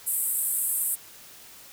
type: band-pass noise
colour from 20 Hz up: pink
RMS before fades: -27 dBFS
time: 0.06-0.96 s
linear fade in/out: 20 ms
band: 8000 to 15000 Hz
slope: 96 dB/octave
effects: white hiss -48 dBFS RMS until 1.72 s